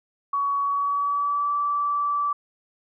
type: tone with pitch glide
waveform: sine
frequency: 1125 to 1159.3 Hz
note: C#6 to D6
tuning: +25 to -23 cents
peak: -21 dBFS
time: 0.33-2.33 s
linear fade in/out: 5 ms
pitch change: +52 cents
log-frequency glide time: 0.62-1.53 s
effects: none